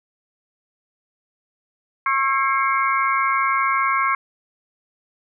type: tone cluster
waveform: sine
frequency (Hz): 1087 / 1332 / 1620 / 2128 / 2248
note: C#6 / E6 / G#6 / C7 / C#7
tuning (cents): -34 / +18 / -43 / +29 / +24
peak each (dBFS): -19 / -25 / -27 / -25 / -28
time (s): 2.06-4.15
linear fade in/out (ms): 2
effects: none